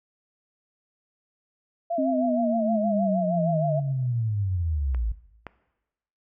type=tone with vibrato; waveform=sine; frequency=655 Hz; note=E5; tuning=11 cents flat; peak=-24 dBFS; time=1.9-3.8 s; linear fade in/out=10 ms; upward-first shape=sine; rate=6.4 Hz; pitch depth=98 cents each way
type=linear sweep; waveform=sine; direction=down; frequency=270 to 51 Hz; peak=-23 dBFS; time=1.98-5.12 s; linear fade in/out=5 ms
type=clicks; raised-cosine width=0.5 ms; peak=-26 / -20 dBFS; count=2; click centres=4.947 / 5.467 s
effects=noise-tail reverb RT60 1.0 s tail -18 dB re dry